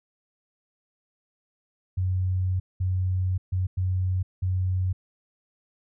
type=tone bursts at uneven times; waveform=sine; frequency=92.5 Hz; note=F#2; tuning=in tune; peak=-22 dBFS; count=5; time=1.97-2.6 / 2.8-3.38 / 3.52-3.67 / 3.77-4.23 / 4.42-4.93 s; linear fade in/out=10 ms; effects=none